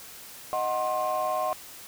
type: chord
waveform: sine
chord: C diminished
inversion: first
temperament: equal with one note detuned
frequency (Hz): 622.3 / 740 / 1061.1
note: Eb5 / Gb5 / C6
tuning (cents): 0 / 0 / +24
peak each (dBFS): -28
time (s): 0.53-1.53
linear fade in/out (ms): 0
effects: tanh soft clip ceiling -20 dBFS + white hiss -45 dBFS RMS until 1.87 s